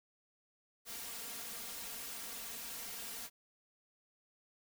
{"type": "noise with comb filter", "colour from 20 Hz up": "white", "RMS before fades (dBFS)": -45, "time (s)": [0.85, 3.3], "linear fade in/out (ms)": 50, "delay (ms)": 4.3, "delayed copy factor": 0.85, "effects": []}